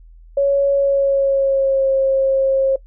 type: tone with pitch glide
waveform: sine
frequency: 558 to 537.4 Hz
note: C#5 to C5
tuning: +11 to +46 cents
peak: -12 dBFS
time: 0.37-2.76 s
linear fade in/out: 5 ms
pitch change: -65 cents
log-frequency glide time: 0.73-1.89 s
effects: noise-tail reverb RT60 0.1 s tail -21 dB re dry + added 41 Hz sine -40 dBFS peak until 2.86 s